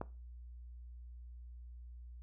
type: click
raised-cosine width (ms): 1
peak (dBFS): -24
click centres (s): 0.014
effects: noise-tail reverb RT60 0.3 s tail -17 dB re dry + added 60 Hz sine -48 dBFS peak until 2.22 s